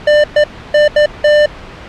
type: tone bursts at uneven times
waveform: square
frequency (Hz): 596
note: D5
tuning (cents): +25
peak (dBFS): -6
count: 5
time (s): 0.07-0.24 / 0.36-0.44 / 0.74-0.88 / 0.96-1.06 / 1.24-1.46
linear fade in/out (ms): 5
effects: pink hiss -31 dBFS RMS until 1.88 s + low-pass 3000 Hz 12 dB/octave